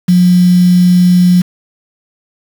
sine tone with quantisation, 179.1 Hz, F3, 44 cents sharp, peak -4 dBFS, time 0.08-1.42 s, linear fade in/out 10 ms, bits 4, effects none

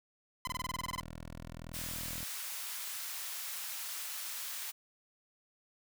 sawtooth tone bursts, 1019 Hz, C6, 46 cents flat, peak -31 dBFS, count 12, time 0.45-1.001 s, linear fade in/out 2 ms, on 23 ms, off 25 ms
10% pulse tone, 40.94 Hz, E1, 11 cents flat, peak -36 dBFS, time 0.47-2.24 s, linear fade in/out 0 ms
white high-pass noise, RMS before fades -41 dBFS, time 1.73-4.72 s, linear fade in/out 20 ms, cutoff 1000 Hz, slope 12 dB/octave
effects none

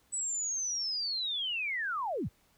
sine linear sweep, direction down, 8000 to 43.62 Hz, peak -31 dBFS, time 0.12-2.29 s, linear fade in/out 20 ms, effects pink hiss -68 dBFS RMS until 2.57 s

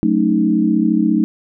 sine chord, D# half-diminished seventh, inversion first, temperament equal, 185 / 220 / 277.2 / 311.1 Hz, F#3 / A3 / C#4 / D#4, 0 / 0 / 0 / 0 cents, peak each -19 / -16 / -21 / -16 dBFS, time 0.03-1.24 s, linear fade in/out 0 ms, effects none

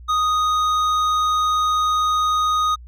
triangle tone with hard clipping, 1244.5 Hz, D#6, in tune, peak -18 dBFS, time 0.08-2.76 s, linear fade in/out 20 ms, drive 12 dB, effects added 60 Hz sine -37 dBFS peak until 2.87 s

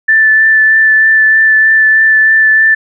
sine tone with vibrato, 1760 Hz, A6, in tune, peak -4 dBFS, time 0.08-2.75 s, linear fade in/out 10 ms, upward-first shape triangle, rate 3.2 Hz, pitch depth 13 cents each way, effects none

